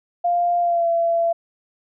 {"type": "tone with pitch glide", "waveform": "sine", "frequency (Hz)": [698.5, 674.7], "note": ["F5", "E5"], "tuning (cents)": [0, 40], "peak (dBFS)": -16, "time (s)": [0.24, 1.33], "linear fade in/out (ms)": 10, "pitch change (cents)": -60, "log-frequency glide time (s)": [0.6, 0.88], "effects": []}